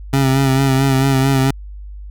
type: tone with vibrato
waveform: 25% pulse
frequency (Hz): 134.7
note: C#3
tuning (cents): -49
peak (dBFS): -8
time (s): 0.13-1.51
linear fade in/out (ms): 5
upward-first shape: sine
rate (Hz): 4.5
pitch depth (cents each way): 37
effects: added 50 Hz sine -29 dBFS peak until 2.1 s